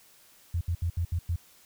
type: tone bursts at uneven times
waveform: sine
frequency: 85.5 Hz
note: F2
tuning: 36 cents flat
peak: -25 dBFS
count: 6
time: 0.54-0.61 / 0.68-0.75 / 0.82-0.9 / 0.97-1.05 / 1.12-1.19 / 1.29-1.36 s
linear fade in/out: 5 ms
effects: white hiss -58 dBFS RMS until 1.65 s